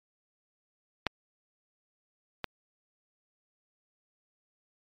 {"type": "clicks", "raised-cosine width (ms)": 0.3, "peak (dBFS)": [-10, -15], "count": 2, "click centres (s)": [1.067, 2.443], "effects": ["MP3 64 kbps"]}